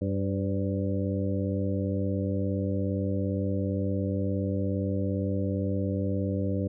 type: harmonic tone with a mistuned harmonic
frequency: 97.3 Hz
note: G2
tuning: 12 cents flat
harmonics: 1 / 2 / 3 / 4 / 5 / 6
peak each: -29 / -31 / -33 / -39 / -35 / -39 dBFS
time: 0.01-6.68 s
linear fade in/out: 10 ms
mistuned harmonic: 5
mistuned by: +53 cents
effects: none